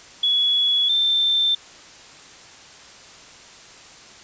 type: tone pair in turn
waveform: sine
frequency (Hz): 3382 / 3564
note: G#7 / A7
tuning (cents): +31 / +22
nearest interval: minor second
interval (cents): 91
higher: second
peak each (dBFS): -16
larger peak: neither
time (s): 0.23-0.89 / 0.89-1.55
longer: neither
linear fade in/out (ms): 5
effects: white hiss -44 dBFS RMS until 4.23 s + resampled to 16000 Hz